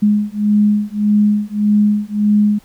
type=beating tone pair; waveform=sine; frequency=207.7 / 209.4 Hz; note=G#3 / G#3; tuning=0 / +15 cents; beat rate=1.7 Hz; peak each=-14 / -14 dBFS; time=0.02-2.59 s; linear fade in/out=10 ms; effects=pink hiss -50 dBFS RMS until 2.64 s